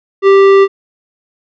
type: tone with tanh clipping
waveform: sine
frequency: 392 Hz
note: G4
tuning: in tune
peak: -5 dBFS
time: 0.22-0.68 s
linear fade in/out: 50 ms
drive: 14 dB
effects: none